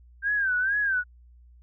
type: tone with vibrato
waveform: sine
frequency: 1573 Hz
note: G6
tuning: 6 cents sharp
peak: -22 dBFS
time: 0.22-1.04 s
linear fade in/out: 50 ms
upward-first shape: sine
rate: 2.2 Hz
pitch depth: 120 cents each way
effects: added 60 Hz sine -50 dBFS peak until 1.62 s